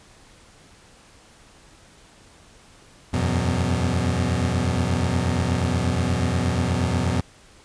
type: chord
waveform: 25% pulse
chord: E suspended second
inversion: none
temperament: equal with one note detuned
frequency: 84.14 / 92.5 / 123.47 Hz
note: E2 / F#2 / B2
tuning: +36 / 0 / 0 cents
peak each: -21 dBFS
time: 3.13-7.21 s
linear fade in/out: 10 ms
effects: pink hiss -51 dBFS RMS until 7.64 s + resampled to 22050 Hz